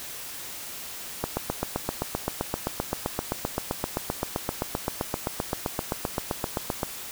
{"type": "click train", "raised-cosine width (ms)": 1, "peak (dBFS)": -11, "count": 44, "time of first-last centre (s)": [1.24, 6.832], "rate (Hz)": 7.69, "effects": ["white hiss -38 dBFS RMS until 7.11 s"]}